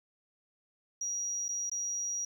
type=tone with dropouts; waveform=triangle; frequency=5750 Hz; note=F8; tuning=50 cents sharp; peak=-29 dBFS; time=1.01-2.25 s; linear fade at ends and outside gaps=5 ms; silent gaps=1.483-1.489 / 1.697-1.715 s; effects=tanh soft clip ceiling -30 dBFS